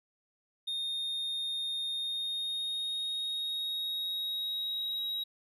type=tone with pitch glide; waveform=triangle; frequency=3680 to 3827 Hz; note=A#7 to A#7; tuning=-23 to +45 cents; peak=-31 dBFS; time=0.67-5.24 s; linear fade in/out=10 ms; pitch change=+68 cents; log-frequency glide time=1.91-5.08 s; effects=none